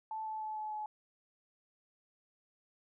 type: tone with pitch steps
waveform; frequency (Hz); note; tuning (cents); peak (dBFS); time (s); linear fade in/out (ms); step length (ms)
sine; 876 / 869.9 / 863.9 / 858 / 852; A5 / A5 / A5 / A5 / G#5; -8 / -20 / -32 / -44 / +44; -37; 0.11-0.86; 2; 150
effects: none